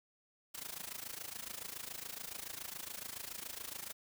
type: noise with amplitude modulation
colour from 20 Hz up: white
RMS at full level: -42 dBFS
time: 0.54-3.93 s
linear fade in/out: 10 ms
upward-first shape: sine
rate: 27.1 Hz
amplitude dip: 85%
effects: none